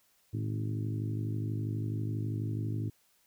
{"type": "harmonic tone with a mistuned harmonic", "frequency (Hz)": 52.2, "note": "G#1", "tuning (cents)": 10, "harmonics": [2, 3, 4, 5, 6, 7, 8], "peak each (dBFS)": [-32, -42, -45, -42, -42, -49, -54], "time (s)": [0.33, 2.9], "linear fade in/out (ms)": 10, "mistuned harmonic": 2, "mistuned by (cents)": 94, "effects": ["white hiss -69 dBFS RMS until 3.26 s"]}